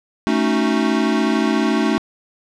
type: chord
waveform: square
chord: D# half-diminished seventh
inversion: second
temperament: equal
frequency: 220 / 277.2 / 311.1 / 370 Hz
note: A3 / C#4 / D#4 / F#4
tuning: 0 / 0 / 0 / 0 cents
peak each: -20 / -22 / -22 / -24 dBFS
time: 0.27-1.98 s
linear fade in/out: 0 ms
effects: low-pass 5000 Hz 12 dB/octave